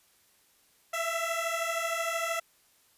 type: beating tone pair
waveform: 15% pulse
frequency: 659.3 / 672.3 Hz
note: E5 / E5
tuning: 0 / +34 cents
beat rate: 13 Hz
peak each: -26 dBFS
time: 0.93-2.4 s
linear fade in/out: 10 ms
effects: white hiss -65 dBFS RMS until 2.97 s + resampled to 32000 Hz